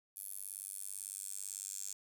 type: tone with high-pass filter sweep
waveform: 10% pulse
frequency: 98 Hz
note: G2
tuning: in tune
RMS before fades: -45 dBFS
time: 0.16-1.93 s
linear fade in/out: 5 ms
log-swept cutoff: 11000 to 7300 Hz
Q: 4.4
effects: none